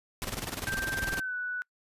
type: noise with tremolo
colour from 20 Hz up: pink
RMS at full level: -33 dBFS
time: 0.22-1.2 s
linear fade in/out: 0 ms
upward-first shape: square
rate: 20 Hz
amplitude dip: 70%
type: tone with pitch glide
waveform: sine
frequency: 1568 to 1481.7 Hz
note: G6 to F#6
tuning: 0 to +2 cents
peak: -31 dBFS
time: 0.67-1.62 s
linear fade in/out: 0 ms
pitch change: -98 cents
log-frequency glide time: 1.14-1.34 s
effects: noise-tail reverb RT60 0.1 s tail -26 dB re dry + resampled to 32000 Hz